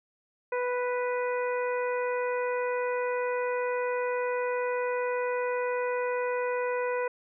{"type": "harmonic tone", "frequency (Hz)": 493.9, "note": "B4", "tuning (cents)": 0, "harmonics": [1, 2, 3, 4, 5], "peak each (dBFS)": [-28, -34, -38, -40, -42], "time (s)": [0.52, 7.08], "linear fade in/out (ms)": 5, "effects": []}